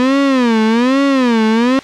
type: tone with vibrato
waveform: 35% pulse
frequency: 246.9 Hz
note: B3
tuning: in tune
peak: -8 dBFS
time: 0-1.79 s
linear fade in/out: 0 ms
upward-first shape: sine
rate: 1.2 Hz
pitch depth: 210 cents each way
effects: white hiss -34 dBFS RMS until 1.83 s + low-pass 4000 Hz 12 dB/octave